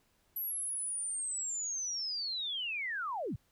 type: linear sweep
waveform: sine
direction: down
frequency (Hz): 11840 to 74.9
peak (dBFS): -34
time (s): 0.36-3.36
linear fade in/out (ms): 5
effects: pink hiss -72 dBFS RMS until 3.51 s